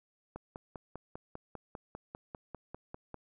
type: click train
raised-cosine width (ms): 1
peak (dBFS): -28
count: 15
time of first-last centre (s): 0.36-3.143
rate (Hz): 5.03
effects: none